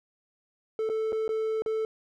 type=tone with dropouts; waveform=triangle; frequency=440 Hz; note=A4; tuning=in tune; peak=-24 dBFS; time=0.79-1.85 s; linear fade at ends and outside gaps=1 ms; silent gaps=0.891-0.898 / 1.122-1.128 / 1.279-1.291 / 1.621-1.661 s; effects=none